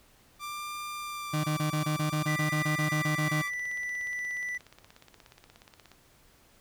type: tone with vibrato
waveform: sawtooth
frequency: 1180 Hz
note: D6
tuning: 8 cents sharp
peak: -32 dBFS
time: 0.39-3.51 s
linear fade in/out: 50 ms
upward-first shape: sine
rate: 0.56 Hz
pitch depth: 20 cents each way
type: tone bursts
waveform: 35% pulse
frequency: 152.7 Hz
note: D#3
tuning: 32 cents flat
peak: -25 dBFS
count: 16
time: 1.33-3.42 s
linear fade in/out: 10 ms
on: 110 ms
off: 22 ms
type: tone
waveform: triangle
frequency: 1975.5 Hz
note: B6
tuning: in tune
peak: -30 dBFS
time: 2.27-4.58 s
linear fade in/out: 10 ms
type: click train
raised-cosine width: 0.2 ms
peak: -33 dBFS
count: 50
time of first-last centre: 3-5.917 s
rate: 16.8 Hz
effects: pink hiss -61 dBFS RMS until 6.6 s